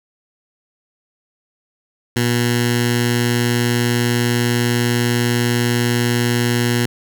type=tone with notch filter; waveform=10% pulse; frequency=120 Hz; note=B2; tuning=49 cents flat; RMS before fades=-17 dBFS; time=2.16-6.86 s; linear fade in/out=5 ms; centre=630 Hz; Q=0.71; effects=none